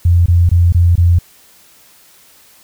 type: tone bursts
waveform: sine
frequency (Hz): 86.6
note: F2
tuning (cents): -14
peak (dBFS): -6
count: 5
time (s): 0.05-1.188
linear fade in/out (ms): 5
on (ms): 210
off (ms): 22
effects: white hiss -46 dBFS RMS until 2.63 s